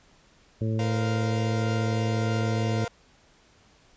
harmonic tone, 110.7 Hz, A2, 11 cents sharp, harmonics 1 / 2 / 3 / 4 / 5, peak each -25 / -31 / -35 / -37 / -39 dBFS, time 0.61-2.85 s, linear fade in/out 5 ms
sawtooth chord, Bb suspended second, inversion none, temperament equal with one note detuned, 466.2 / 511.9 / 698.5 Hz, Bb4 / C5 / F5, 0 / -38 / 0 cents, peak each -31 / -34 / -31 dBFS, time 0.79-2.88 s, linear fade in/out 2 ms
effects pink hiss -59 dBFS RMS until 3.96 s + resampled to 16000 Hz

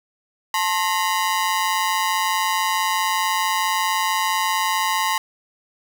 sawtooth ring-modulated tone, 974 Hz, B5, 24 cents flat, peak -12 dBFS, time 0.54-5.18 s, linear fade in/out 2 ms, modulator 92.3 Hz, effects none

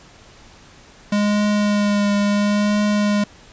square tone with vibrato, 205.9 Hz, G#3, 15 cents flat, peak -16 dBFS, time 1.12-3.24 s, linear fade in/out 5 ms, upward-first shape triangle, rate 0.73 Hz, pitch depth 21 cents each way, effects pink hiss -46 dBFS RMS until 3.52 s + resampled to 16000 Hz

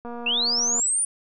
click train, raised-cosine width 1 ms, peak -23 dBFS, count 179, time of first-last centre 0.05-0.798 s, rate 238 Hz
sine linear sweep, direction up, 2600 to 9520 Hz, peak -20 dBFS, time 0.26-1.05 s, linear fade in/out 5 ms
effects none

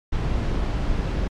brown noise, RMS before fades -23 dBFS, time 0.12-1.28 s, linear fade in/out 10 ms, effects low-pass 5000 Hz 12 dB/octave + MP3 96 kbps

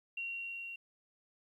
sine tone with level ramp, 2749 Hz, F7, 28 cents flat, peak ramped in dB -36 to -42 dBFS, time 0.17-0.76 s, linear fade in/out 5 ms, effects 12-bit

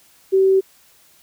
sine tone, 383.5 Hz, G4, 38 cents flat, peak -11 dBFS, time 0.32-0.61 s, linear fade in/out 20 ms, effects white hiss -53 dBFS RMS until 1.22 s

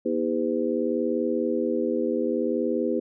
harmonic tone with a mistuned harmonic, 80.6 Hz, E2, 38 cents flat, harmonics 3 / 4 / 5 / 6, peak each -28 / -28 / -28 / -28 dBFS, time 0.05-3 s, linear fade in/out 10 ms, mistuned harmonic 6, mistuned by +83 cents, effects none

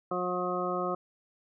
harmonic tone, 180 Hz, F#3, 47 cents flat, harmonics 1 / 2 / 3 / 4 / 6 / 7, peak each -38 / -34 / -35 / -36 / -37 / -35 dBFS, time 0.11-0.95 s, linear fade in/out 5 ms, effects none

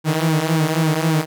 sawtooth tone with flanger, 158.7 Hz, D#3, 35 cents sharp, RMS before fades -18 dBFS, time 0.04-1.26 s, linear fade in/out 50 ms, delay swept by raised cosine 1.5 to 7.2 ms, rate 3.7 Hz, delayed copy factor -0.7, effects none

